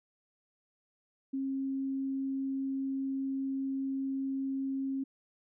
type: tone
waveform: sine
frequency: 269.5 Hz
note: C#4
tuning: 49 cents flat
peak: -31 dBFS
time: 1.33-5.04 s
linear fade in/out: 10 ms
effects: none